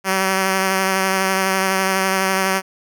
5% pulse tone with vibrato, 190.8 Hz, G3, 47 cents flat, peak -5 dBFS, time 0.04-2.62 s, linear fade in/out 50 ms, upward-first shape triangle, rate 12 Hz, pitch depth 21 cents each way, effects none

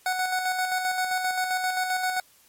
25% pulse tone with tremolo, 740 Hz, F#5, in tune, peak -19 dBFS, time 0.06-2.2 s, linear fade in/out 2 ms, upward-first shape square, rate 7.6 Hz, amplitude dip 40%, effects white hiss -58 dBFS RMS until 2.48 s + MP3 64 kbps

